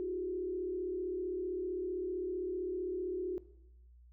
sine tone with frequency modulation, 365.4 Hz, F#4, 22 cents flat, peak -34 dBFS, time 0-3.38 s, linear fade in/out 0 ms, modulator 35.5 Hz, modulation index 0.76, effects noise-tail reverb RT60 0.9 s tail -18 dB re dry + added 60 Hz sine -56 dBFS peak until 4.12 s

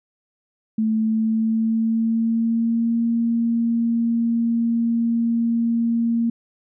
sine tone with pitch glide, 219.6 to 231.9 Hz, A3 to A#3, -3 to -9 cents, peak -17 dBFS, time 0.78-6.3 s, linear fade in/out 5 ms, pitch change +94 cents, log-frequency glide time 0.94-3.01 s, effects none

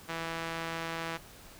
sawtooth tone with band-pass filter, 164.81 Hz, E3, in tune, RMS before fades -37 dBFS, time 0.08-1.18 s, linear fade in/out 20 ms, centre 1800 Hz, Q 0.67, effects pink hiss -52 dBFS RMS until 1.59 s

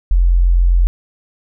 sine tone, 43.8 Hz, F1, 6 cents sharp, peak -8 dBFS, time 0.11-0.87 s, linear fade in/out 0 ms, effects none

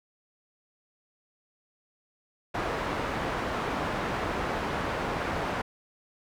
white low-pass noise, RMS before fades -31 dBFS, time 2.54-5.62 s, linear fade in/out 10 ms, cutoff 1200 Hz, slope 12 dB/octave, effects none

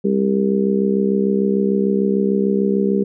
harmonic tone, 66.7 Hz, C2, 34 cents sharp, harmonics 3 / 4 / 5 / 6 / 7, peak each -17 / -26 / -27 / -19 / -24 dBFS, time 0.04-3.04 s, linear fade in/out 10 ms, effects none

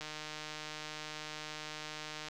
click train, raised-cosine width 0.2 ms, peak -25 dBFS, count 349, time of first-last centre 0.01-2.285 s, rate 153 Hz, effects none

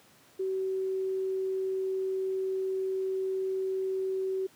sine tone, 380.2 Hz, F#4, 47 cents sharp, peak -28 dBFS, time 0.39-4.47 s, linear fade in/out 10 ms, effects pink hiss -59 dBFS RMS until 4.55 s + high-pass 150 Hz 12 dB/octave

